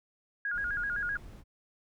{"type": "tone with vibrato", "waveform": "sine", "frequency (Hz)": 1535, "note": "G6", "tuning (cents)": -37, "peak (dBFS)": -30, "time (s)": [0.45, 1.17], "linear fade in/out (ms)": 2, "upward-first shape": "square", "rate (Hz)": 7.8, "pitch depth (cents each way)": 120}
{"type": "noise", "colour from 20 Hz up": "brown", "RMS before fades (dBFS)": -46, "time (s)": [0.52, 1.44], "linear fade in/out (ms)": 50}
{"effects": []}